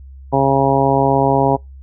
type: harmonic tone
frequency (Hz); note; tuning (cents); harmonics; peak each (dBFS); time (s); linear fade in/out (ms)
136.6; C#3; -25; 1 / 2 / 3 / 4 / 5 / 6 / 7; -19 / -19 / -19 / -19 / -19 / -19 / -19; 0.32-1.57; 20
effects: noise-tail reverb RT60 0.2 s tail -26 dB re dry + added 67 Hz sine -34 dBFS peak until 1.82 s